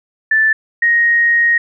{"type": "tone pair in turn", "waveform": "sine", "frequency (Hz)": [1760, 1872.9], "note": ["A6", "A#6"], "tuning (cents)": [0, 8], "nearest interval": "minor second", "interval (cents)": 108, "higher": "second", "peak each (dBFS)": -9, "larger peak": "neither", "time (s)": [[0.31, 0.53], [0.82, 1.58]], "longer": "second", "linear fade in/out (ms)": 5, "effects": []}